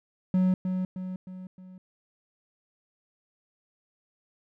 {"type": "tone with echo", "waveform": "triangle", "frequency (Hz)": 185, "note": "F#3", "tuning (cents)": 0, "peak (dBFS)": -18, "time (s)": [0.34, 0.54], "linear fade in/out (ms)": 2, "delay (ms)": 310, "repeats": 4, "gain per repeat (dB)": -6, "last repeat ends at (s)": 1.78, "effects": []}